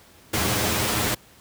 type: noise with comb filter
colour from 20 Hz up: pink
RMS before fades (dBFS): -23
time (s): 0.33-1.15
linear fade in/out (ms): 10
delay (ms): 9.7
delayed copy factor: +0.95
effects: pink hiss -52 dBFS RMS until 1.4 s + high-pass 60 Hz 12 dB/octave